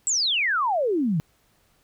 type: exponential sweep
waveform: sine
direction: down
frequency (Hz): 7940 to 146.5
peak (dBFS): -20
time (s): 0.07-1.2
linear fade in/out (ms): 0
effects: pink hiss -64 dBFS RMS until 1.83 s